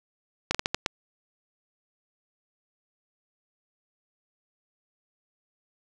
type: slowing click train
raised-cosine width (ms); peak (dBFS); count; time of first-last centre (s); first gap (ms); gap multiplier
0.2; -7; 6; 0.51-0.862; 36; 1.34
effects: none